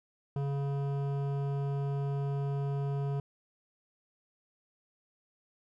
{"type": "tone with hard clipping", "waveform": "triangle", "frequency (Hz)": 140, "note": "C#3", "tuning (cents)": 18, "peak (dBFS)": -32, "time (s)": [0.36, 3.2], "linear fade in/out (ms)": 2, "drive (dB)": 17, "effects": []}